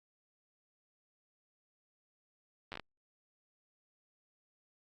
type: slowing click train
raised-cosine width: 0.3 ms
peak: -26 dBFS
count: 6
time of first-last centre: 2.72-2.797 s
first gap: 9 ms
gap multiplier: 1.27
effects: Opus 48 kbps